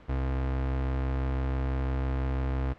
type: tone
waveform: 35% pulse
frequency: 66 Hz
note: C2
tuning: 16 cents sharp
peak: -25 dBFS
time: 0.08-2.74 s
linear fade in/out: 20 ms
effects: pink hiss -53 dBFS RMS until 2.78 s + low-pass 2000 Hz 12 dB/octave